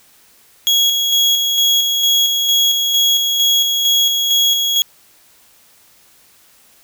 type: tone with tremolo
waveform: 35% pulse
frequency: 3322 Hz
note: G#7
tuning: in tune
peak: -9 dBFS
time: 0.67-4.82 s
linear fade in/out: 0 ms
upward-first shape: square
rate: 2.2 Hz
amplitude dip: 35%
effects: white hiss -50 dBFS RMS until 6.83 s